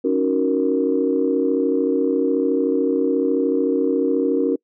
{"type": "chord", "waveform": "sine", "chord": "D# minor seventh", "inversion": "third", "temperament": "equal", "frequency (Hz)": [277.2, 311.1, 370, 466.2], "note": ["C#4", "D#4", "F#4", "A#4"], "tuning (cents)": [0, 0, 0, 0], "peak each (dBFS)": [-20, -24, -22, -20], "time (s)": [0.04, 4.56], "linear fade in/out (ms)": 10, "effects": ["noise-tail reverb RT60 0.1 s tail -26 dB re dry", "tanh soft clip ceiling -6 dBFS"]}